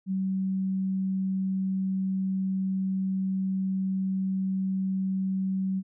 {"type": "tone", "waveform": "sine", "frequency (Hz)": 190.4, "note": "F#3", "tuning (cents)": 50, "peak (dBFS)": -25, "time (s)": [0.06, 5.83], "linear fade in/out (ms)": 50, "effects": []}